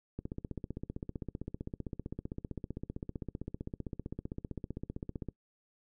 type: click train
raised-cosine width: 3 ms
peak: -25 dBFS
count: 80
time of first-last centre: 0.19-5.287 s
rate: 15.5 Hz
effects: noise-tail reverb RT60 0.1 s tail -22 dB re dry